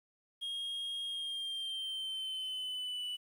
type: tone with pitch glide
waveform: triangle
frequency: 3255 to 2968 Hz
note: G#7 to F#7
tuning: -36 to +5 cents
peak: -35 dBFS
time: 0.41-3.17 s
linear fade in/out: 20 ms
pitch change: -159 cents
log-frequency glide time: 1.05-3.05 s
effects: 11-bit